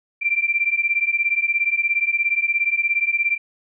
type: beating tone pair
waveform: sine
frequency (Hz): 2349 / 2366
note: D7 / D7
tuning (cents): 0 / +12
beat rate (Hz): 17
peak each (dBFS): -21 / -20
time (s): 0.21-3.38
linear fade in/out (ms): 20
effects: none